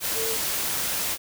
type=tone in noise; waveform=sine; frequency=450 Hz; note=A4; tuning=39 cents sharp; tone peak=-29 dBFS; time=0.14-0.38 s; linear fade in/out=50 ms; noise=white; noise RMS=-27 dBFS; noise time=0-1.18 s; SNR=-5 dB; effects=none